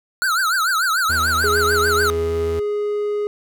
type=tone with vibrato; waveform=square; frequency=1411 Hz; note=F6; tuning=17 cents sharp; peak=-17 dBFS; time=0.22-2.1 s; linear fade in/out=0 ms; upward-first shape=triangle; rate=6.8 Hz; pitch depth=220 cents each way
type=tone with pitch glide; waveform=45% pulse; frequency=79.8 to 82.14 Hz; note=D#2 to E2; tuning=+44 to -6 cents; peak=-25 dBFS; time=1.09-2.6 s; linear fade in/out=10 ms; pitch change=+50 cents; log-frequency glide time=1.3-1.62 s
type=tone; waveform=triangle; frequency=415.3 Hz; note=G#4; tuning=in tune; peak=-17 dBFS; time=1.44-3.27 s; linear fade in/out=0 ms
effects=none